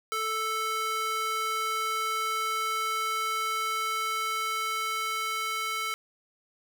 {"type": "tone with high-pass filter sweep", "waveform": "square", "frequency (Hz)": 440, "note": "A4", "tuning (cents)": 0, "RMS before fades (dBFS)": -30, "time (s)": [0.12, 5.94], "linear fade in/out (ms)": 0, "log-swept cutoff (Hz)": [1000, 1600], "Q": 1.9, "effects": []}